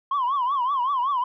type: tone with vibrato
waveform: sine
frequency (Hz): 1052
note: C6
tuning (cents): +9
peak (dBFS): -19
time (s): 0.11-1.24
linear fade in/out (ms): 5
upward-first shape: triangle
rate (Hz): 5.3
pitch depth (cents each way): 190
effects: tanh soft clip ceiling -18 dBFS